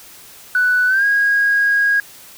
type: tone with pitch glide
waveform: sine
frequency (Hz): 1487 to 1640.4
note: F#6 to G#6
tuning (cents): +8 to -22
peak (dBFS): -11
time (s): 0.55-2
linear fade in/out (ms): 2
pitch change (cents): +170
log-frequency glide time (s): 0.87-1.05
effects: tanh soft clip ceiling -7 dBFS + white hiss -41 dBFS RMS until 2.37 s